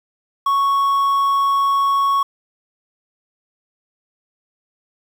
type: tone with quantisation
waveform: triangle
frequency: 1108.7 Hz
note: C#6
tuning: in tune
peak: -12 dBFS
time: 0.46-2.23 s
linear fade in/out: 5 ms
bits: 7
effects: none